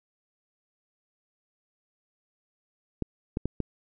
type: clicks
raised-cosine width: 3 ms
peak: -15 dBFS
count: 4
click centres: 3.023 / 3.371 / 3.456 / 3.603 s
effects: none